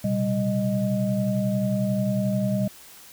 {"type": "tone cluster", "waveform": "sine", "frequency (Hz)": [122.3, 133.5, 196.3, 620], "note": ["B2", "C3", "G3", "D#5"], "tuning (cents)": [-16, 35, 3, -6], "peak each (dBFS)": [-28, -32, -23, -29], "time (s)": [0.04, 2.68], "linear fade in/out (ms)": 5, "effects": ["white hiss -47 dBFS RMS until 3.12 s"]}